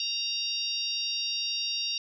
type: harmonic tone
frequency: 931 Hz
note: A#5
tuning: 2 cents flat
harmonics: 3 / 4 / 5 / 6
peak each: -34 / -34 / -34 / -34 dBFS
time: 0-1.98 s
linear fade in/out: 2 ms
effects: none